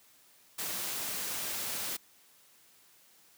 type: noise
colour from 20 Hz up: white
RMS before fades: -36 dBFS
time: 0.58-1.97 s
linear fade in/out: 10 ms
effects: white hiss -62 dBFS RMS until 3.37 s + high-pass 100 Hz 12 dB/octave